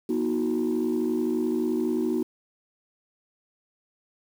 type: tone cluster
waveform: sine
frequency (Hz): 241 / 316.5 / 368.1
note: B3 / D#4 / F#4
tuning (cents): -42 / +30 / -9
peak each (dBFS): -26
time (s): 0.09-2.23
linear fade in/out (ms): 5
effects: tanh soft clip ceiling -18 dBFS + 8-bit